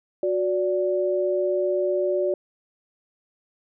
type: tone pair together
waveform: sine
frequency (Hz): 366.2 / 581.7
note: F#4 / D5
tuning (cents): -18 / -17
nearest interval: minor sixth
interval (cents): 801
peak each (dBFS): -23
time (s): 0.23-2.34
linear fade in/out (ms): 2
effects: none